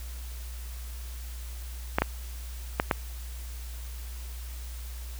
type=clicks; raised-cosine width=0.5 ms; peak=-7 dBFS; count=4; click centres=1.985 / 2.02 / 2.799 / 2.912 s; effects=added 60 Hz sine -36 dBFS peak until 5.19 s + white hiss -48 dBFS RMS until 5.19 s